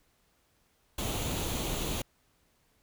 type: noise with comb filter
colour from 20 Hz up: pink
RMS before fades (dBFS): -33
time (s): 0.98-2.02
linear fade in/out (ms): 5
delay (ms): 0.29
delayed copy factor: +0.5
effects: pink hiss -70 dBFS RMS until 2.82 s